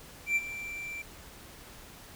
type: tone with ADSR envelope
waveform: triangle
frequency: 2349 Hz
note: D7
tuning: in tune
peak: -21 dBFS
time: 0.26-1.02 s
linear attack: 100 ms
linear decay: 37 ms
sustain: -14 dB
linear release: 4 ms
effects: pink hiss -50 dBFS RMS until 2.15 s